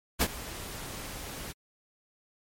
pink noise with ADSR envelope, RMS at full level -23 dBFS, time 0.19-1.53 s, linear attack 27 ms, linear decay 54 ms, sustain -17 dB, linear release 21 ms, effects MP3 64 kbps

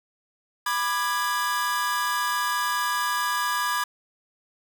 45% pulse chord, G# diminished, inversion first, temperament equal with one note detuned, 987.8 / 1192.4 / 1661.2 Hz, B5 / D6 / G#6, 0 / +26 / 0 cents, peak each -28 dBFS, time 0.66-3.84 s, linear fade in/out 5 ms, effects none

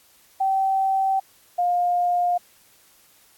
sine tone pair in turn, 772 / 707.8 Hz, G5 / F5, -27 / +23 cents, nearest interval major second, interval 150 cents, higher first, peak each -18 dBFS, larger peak neither, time 0.4-1.2 / 1.58-2.38 s, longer neither, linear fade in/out 10 ms, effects white hiss -56 dBFS RMS until 3.37 s + AAC 64 kbps

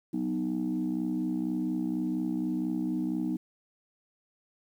sine chord, B major, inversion second, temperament equal, 185 / 246.9 / 311.1 Hz, F#3 / B3 / D#4, 0 / 0 / 0 cents, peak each -33 / -31 / -30 dBFS, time 0.13-3.37 s, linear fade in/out 10 ms, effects tanh soft clip ceiling -22 dBFS + 10-bit

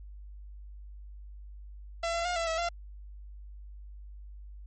sawtooth tone with pitch steps, 673 / 678 / 711 / 669 / 650 / 687 Hz, E5 / E5 / F5 / E5 / E5 / F5, +36 / +49 / +31 / +25 / -24 / -29 cents, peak -25 dBFS, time 2.03-2.69 s, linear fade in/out 5 ms, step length 110 ms, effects added 50 Hz sine -43 dBFS peak until 4.66 s + MP3 32 kbps

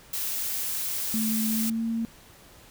blue noise, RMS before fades -30 dBFS, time 0.13-1.7 s, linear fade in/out 5 ms
sine tone with pitch glide, 220 to 227.8 Hz, A3 to A#3, 0 to -40 cents, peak -25 dBFS, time 1.14-2.05 s, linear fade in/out 0 ms, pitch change +60 cents, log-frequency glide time 1.51-1.85 s
effects pink hiss -52 dBFS RMS until 2.7 s

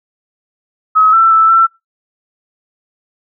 sine tone with pitch steps, 1278 / 1336 / 1319 / 1341 Hz, D#6 / E6 / E6 / E6, +46 / +23 / +1 / +29 cents, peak -5 dBFS, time 0.95-1.67 s, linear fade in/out 20 ms, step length 180 ms, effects noise-tail reverb RT60 0.2 s tail -23 dB re dry

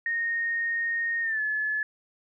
sine tone with pitch glide, 1853 to 1719 Hz, A#6 to A6, -11 to -41 cents, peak -25 dBFS, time 0.06-1.83 s, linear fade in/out 2 ms, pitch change -130 cents, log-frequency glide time 1.22-1.41 s, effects none

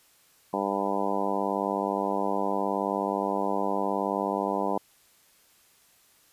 harmonic tone, 99.2 Hz, G2, 21 cents sharp, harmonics 2 / 3 / 4 / 5 / 6 / 7 / 8 / 9 / 10, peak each -34 / -34 / -34 / -34 / -34 / -34 / -34 / -34 / -34 dBFS, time 0.53-4.78 s, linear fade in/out 5 ms, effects white hiss -61 dBFS RMS until 6.32 s + resampled to 32000 Hz

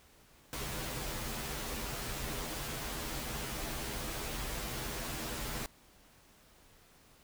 pink noise with comb filter, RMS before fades -39 dBFS, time 0.53-5.66 s, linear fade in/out 0 ms, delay 11 ms, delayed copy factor -0.85, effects pink hiss -62 dBFS RMS until 7.23 s

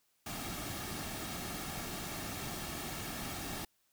pink noise with comb filter, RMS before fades -41 dBFS, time 0.26-3.65 s, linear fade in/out 5 ms, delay 2 ms, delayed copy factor -0.5, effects white hiss -75 dBFS RMS until 3.92 s

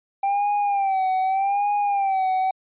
triangle tone with vibrato, 786 Hz, G5, 4 cents sharp, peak -17 dBFS, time 0.23-2.51 s, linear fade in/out 5 ms, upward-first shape sine, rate 0.83 Hz, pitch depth 80 cents each way, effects resampled to 8000 Hz

